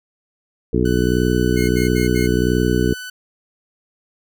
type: harmonic tone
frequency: 61.5 Hz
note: B1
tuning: 7 cents flat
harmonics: 1 / 2 / 3 / 4 / 5 / 6 / 7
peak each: -22 / -22 / -22 / -22 / -22 / -22 / -22 dBFS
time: 0.73-2.94 s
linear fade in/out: 5 ms
type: tone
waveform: sawtooth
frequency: 1498 Hz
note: F#6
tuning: 21 cents sharp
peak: -26 dBFS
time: 0.85-3.1 s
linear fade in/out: 5 ms
type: tone bursts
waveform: sawtooth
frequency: 2143 Hz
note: C7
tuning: 41 cents sharp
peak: -23 dBFS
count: 4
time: 1.56-2.275 s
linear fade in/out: 20 ms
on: 130 ms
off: 65 ms
effects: none